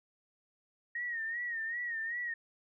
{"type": "tone with vibrato", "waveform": "sine", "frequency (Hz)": 1864.7, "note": "A#6", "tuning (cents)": 0, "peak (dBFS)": -34, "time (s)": [0.95, 2.34], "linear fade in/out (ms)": 5, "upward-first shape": "sine", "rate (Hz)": 2.6, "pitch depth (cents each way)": 78, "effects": []}